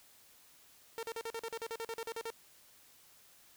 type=tone bursts; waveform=sawtooth; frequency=455.7 Hz; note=A#4; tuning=39 cents flat; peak=-34 dBFS; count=15; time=0.98-2.303 s; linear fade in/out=0 ms; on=49 ms; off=42 ms; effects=white hiss -62 dBFS RMS until 3.56 s